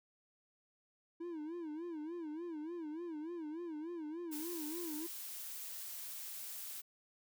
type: tone with vibrato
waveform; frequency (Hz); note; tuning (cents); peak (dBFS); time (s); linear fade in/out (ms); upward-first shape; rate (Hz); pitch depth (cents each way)
triangle; 323.9; E4; -30; -39; 1.2-5.07; 10; sine; 3.4; 140
type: noise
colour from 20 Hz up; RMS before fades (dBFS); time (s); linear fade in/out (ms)
blue; -46; 4.31-6.82; 20
effects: none